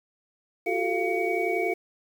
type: tone cluster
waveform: sine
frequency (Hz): 351 / 381.8 / 441.4 / 695 / 2254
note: F4 / G4 / A4 / F5 / C#7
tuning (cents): +9 / -46 / +5 / -9 / +28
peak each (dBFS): -30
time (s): 0.66-1.74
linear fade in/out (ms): 10
effects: 8-bit